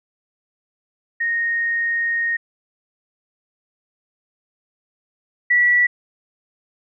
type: tone pair in turn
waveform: sine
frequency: 1859 / 1949.5 Hz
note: A#6 / B6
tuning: -5 / -23 cents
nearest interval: minor second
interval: 82 cents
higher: second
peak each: -18 / -12 dBFS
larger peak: second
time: 1.2-2.37 / 5.5-5.87 s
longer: first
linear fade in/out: 10 ms
effects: none